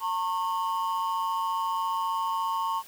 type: ring-modulated tone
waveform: triangle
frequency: 999 Hz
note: B5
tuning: 20 cents sharp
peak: -21 dBFS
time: 0-2.83 s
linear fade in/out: 50 ms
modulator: 91.7 Hz
effects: white hiss -50 dBFS RMS until 2.87 s